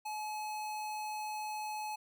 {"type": "tone", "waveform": "square", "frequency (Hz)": 853, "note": "G#5", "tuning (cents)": 46, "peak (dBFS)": -38, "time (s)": [0.05, 1.96], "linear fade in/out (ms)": 10, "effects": []}